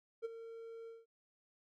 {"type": "tone with ADSR envelope", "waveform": "triangle", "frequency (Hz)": 456.4, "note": "A#4", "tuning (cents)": -37, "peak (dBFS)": -33, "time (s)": [0.22, 1.06], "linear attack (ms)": 31, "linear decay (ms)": 19, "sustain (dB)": -12, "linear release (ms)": 190, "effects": []}